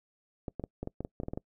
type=clicks; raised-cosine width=2 ms; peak=-22 dBFS; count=12; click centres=0.482 / 0.597 / 0.639 / 0.83 / 0.874 / 1.006 / 1.049 / 1.201 / 1.234 / 1.284 / 1.335 / 1.375 s; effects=noise-tail reverb RT60 0.1 s tail -25 dB re dry